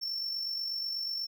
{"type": "tone with amplitude modulation", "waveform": "triangle", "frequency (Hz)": 5410, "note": "E8", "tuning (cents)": 44, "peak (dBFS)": -29, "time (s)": [0.01, 1.27], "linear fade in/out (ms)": 20, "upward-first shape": "sine", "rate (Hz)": 48.2, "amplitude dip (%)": 45, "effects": []}